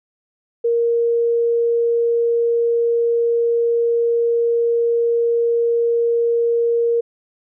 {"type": "tone", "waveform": "sine", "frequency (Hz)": 467.8, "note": "A#4", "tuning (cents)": 6, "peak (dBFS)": -14, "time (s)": [0.64, 7.01], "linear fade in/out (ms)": 10, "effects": []}